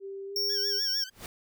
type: tone with pitch glide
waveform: sine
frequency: 392 to 404.9 Hz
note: G4 to G#4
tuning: 0 to -44 cents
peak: -36 dBFS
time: 0-0.81 s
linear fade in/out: 50 ms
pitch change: +56 cents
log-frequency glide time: 0.26-0.38 s
type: tone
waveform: square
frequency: 5500 Hz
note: F8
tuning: 27 cents flat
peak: -27 dBFS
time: 0.36-1.04 s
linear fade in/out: 2 ms
type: tone with vibrato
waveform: 15% pulse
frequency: 1608 Hz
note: G6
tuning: 44 cents sharp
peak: -35 dBFS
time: 0.49-1.1 s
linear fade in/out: 10 ms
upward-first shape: triangle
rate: 6.6 Hz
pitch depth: 130 cents each way
type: noise with exponential growth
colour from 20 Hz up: pink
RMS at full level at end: -36 dBFS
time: 1.08-1.26 s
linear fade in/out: 1 ms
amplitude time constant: 38 ms
effects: none